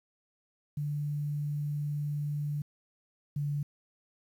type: tone pair in turn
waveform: sine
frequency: 146.83 / 144.89 Hz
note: D3 / D3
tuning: 0 / -23 cents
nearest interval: unison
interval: 23 cents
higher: first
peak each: -30 / -29 dBFS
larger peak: second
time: 0.77-2.62 / 3.36-3.63 s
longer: first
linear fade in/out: 5 ms
effects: 10-bit